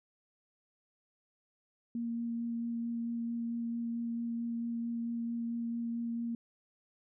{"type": "tone with vibrato", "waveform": "sine", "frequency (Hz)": 233.4, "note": "A#3", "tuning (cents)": 2, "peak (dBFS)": -33, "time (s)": [1.95, 6.35], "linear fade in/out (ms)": 2, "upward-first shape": "sine", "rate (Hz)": 4.5, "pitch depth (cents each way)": 9, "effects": []}